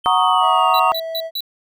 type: tone with pitch glide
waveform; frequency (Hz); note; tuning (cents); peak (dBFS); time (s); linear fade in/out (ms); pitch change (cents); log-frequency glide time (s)
triangle; 3088 to 2767; G7 to F7; -27 to -17; -24; 0.04-0.92; 10; -190; 0.16-0.74
type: chord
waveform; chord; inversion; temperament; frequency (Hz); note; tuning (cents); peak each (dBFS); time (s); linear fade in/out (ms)
sine; D# minor seventh; first; equal; 740 / 932.3 / 1108.7 / 1244.5; F#5 / A#5 / C#6 / D#6; 0 / 0 / 0 / 0; -18; 0.06-0.92; 0
type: tone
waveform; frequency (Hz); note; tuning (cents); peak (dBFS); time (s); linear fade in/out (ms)
triangle; 653; E5; -17; -22; 0.4-1.31; 50
type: tone bursts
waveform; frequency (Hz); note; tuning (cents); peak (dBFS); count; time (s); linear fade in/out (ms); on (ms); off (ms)
square; 3951; B7; 0; -22; 4; 0.74-1.406; 2; 54; 150
effects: none